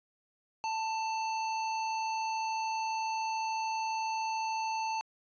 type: tone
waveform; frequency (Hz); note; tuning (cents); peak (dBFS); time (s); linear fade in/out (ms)
square; 887; A5; +14; -32; 0.64-5.01; 0
effects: resampled to 16000 Hz